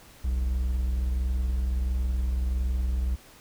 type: tone pair together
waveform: triangle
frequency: 41.52 / 63 Hz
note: E1 / B1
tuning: +13 / +35 cents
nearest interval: perfect fifth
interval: 722 cents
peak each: -33 / -22 dBFS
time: 0.24-3.16 s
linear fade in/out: 10 ms
effects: pink hiss -52 dBFS RMS until 3.4 s